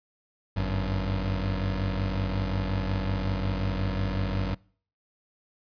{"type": "tone pair together", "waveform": "25% pulse", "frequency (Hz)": [50.11, 94.7], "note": ["G1", "F#2"], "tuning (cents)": [39, 41], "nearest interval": "major seventh", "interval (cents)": 1102, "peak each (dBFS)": -25, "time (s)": [0.56, 4.55], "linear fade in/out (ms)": 10, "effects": ["noise-tail reverb RT60 0.5 s tail -25 dB re dry", "resampled to 11025 Hz"]}